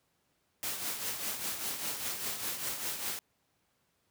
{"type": "noise with tremolo", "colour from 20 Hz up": "white", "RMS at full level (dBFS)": -34, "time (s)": [0.63, 3.19], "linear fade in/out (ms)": 0, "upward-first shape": "triangle", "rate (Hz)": 5, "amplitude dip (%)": 60, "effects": ["pink hiss -75 dBFS RMS until 4.1 s", "high-pass 80 Hz 12 dB/octave"]}